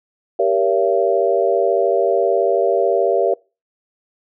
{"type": "chord", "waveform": "sine", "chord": "G diminished seventh", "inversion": "none", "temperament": "just", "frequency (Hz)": [392, 470.4, 564.5, 677.4], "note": ["G4", "Bb4", "Db5", "Fb5"], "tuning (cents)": [0, 16, 31, 47], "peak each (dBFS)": -19, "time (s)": [0.39, 3.34], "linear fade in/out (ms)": 5, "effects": ["noise-tail reverb RT60 0.3 s tail -25 dB re dry"]}